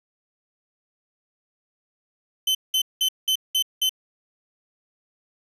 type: tone bursts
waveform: 40% pulse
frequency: 3060 Hz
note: G7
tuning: 42 cents flat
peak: -18 dBFS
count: 6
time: 2.47-3.894 s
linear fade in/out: 5 ms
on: 79 ms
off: 190 ms
effects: resampled to 32000 Hz